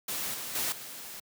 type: noise with level steps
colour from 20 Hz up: white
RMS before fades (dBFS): -34 / -38 / -31 / -43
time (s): 0.08-1.2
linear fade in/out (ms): 5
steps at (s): 0.34 / 0.55 / 0.72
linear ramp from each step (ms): 2
effects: high-pass 100 Hz 12 dB/octave